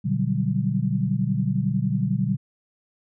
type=chord; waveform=sine; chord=G major seventh; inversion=first; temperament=equal with one note detuned; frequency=121.77 / 146.83 / 185 / 196 Hz; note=B2 / D3 / F#3 / G3; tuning=-24 / 0 / 0 / 0 cents; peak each=-26 dBFS; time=0.04-2.37 s; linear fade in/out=20 ms; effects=none